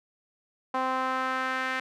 sawtooth tone with band-pass filter sweep, 259.9 Hz, C4, 11 cents flat, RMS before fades -29 dBFS, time 0.74-1.8 s, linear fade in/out 5 ms, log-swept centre 970 to 1800 Hz, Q 2.2, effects none

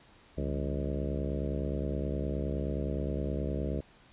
harmonic tone with a mistuned harmonic, 69.6 Hz, C#2, 8 cents sharp, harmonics 1 / 2 / 3 / 4 / 5 / 6 / 7 / 8 / 9, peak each -34 / -37 / -39 / -40 / -41 / -42 / -42 / -43 / -44 dBFS, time 0.37-3.81 s, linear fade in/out 10 ms, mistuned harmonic 2, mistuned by +150 cents, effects pink hiss -59 dBFS RMS until 4.12 s + resampled to 8000 Hz

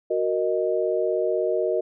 sine chord, D# minor, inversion first, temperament equal, 370 / 466.2 / 622.3 Hz, F#4 / A#4 / D#5, 0 / 0 / 0 cents, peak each -25 dBFS, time 0.1-1.81 s, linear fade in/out 10 ms, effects none

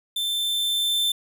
45% pulse tone with level ramp, 3549 Hz, A7, 14 cents sharp, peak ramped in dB -24 to -20 dBFS, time 0.16-1.12 s, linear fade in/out 5 ms, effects none

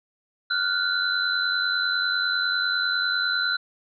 sine tone cluster, 1406 / 1496 / 4026 Hz, F6 / F#6 / B7, +11 / +19 / +33 cents, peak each -26 dBFS, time 0.5-3.57 s, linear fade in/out 10 ms, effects none

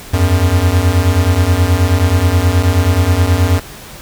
square beating tone pair, 83.8 / 93.2 Hz, E2 / F#2, +29 / +13 cents, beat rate 9.4 Hz, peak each -14 / -12 dBFS, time 0.13-3.6 s, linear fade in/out 10 ms, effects pink hiss -33 dBFS RMS until 4.01 s

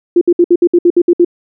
sine tone bursts, 348.2 Hz, F4, 5 cents flat, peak -4 dBFS, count 10, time 0.16-1.248 s, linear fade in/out 5 ms, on 53 ms, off 62 ms, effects none

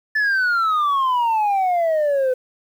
sine exponential sweep, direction down, 1755 to 502 Hz, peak -13 dBFS, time 0.15-2.34 s, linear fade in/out 10 ms, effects tanh soft clip ceiling -15 dBFS + 8-bit

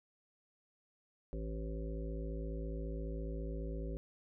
harmonic tone, 54.6 Hz, A1, 13 cents flat, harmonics 1 / 3 / 5 / 7 / 9 / 10, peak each -39 / -46 / -49 / -48 / -51 / -52 dBFS, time 1.33-3.97 s, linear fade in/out 0 ms, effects none

